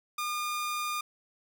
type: tone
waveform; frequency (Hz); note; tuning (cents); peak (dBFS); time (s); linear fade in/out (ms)
sawtooth; 1212; D#6; -46; -27; 0.18-1.01; 5
effects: none